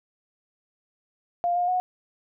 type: tone with pitch steps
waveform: sine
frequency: 699 / 710 / 731 Hz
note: F5 / F5 / F#5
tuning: +1 / +28 / -21 cents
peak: -21 dBFS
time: 1.44-1.8 s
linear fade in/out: 0 ms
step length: 120 ms
effects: none